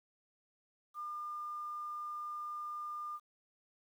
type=tone; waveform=sine; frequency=1204 Hz; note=D6; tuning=43 cents sharp; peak=-39 dBFS; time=0.94-3.2 s; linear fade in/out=50 ms; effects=11-bit